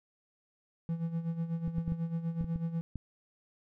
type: tone with tremolo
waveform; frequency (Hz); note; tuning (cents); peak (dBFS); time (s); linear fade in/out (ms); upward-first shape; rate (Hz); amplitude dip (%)
triangle; 166.1; E3; +13; -27; 0.89-2.81; 0; sine; 8.1; 70
type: clicks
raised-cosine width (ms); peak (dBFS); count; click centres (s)
5; -26; 8; 1.678 / 1.783 / 1.879 / 1.921 / 2.41 / 2.443 / 2.559 / 2.957
effects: none